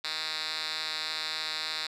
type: tone with band-pass filter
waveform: 5% pulse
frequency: 156.6 Hz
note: D#3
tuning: 11 cents sharp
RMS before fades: -34 dBFS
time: 0.04-1.87 s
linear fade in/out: 5 ms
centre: 3700 Hz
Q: 4
effects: none